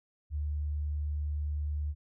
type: tone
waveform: sine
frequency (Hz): 74.2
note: D2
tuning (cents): +18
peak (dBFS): -30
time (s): 0.3-1.95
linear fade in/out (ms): 50
effects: none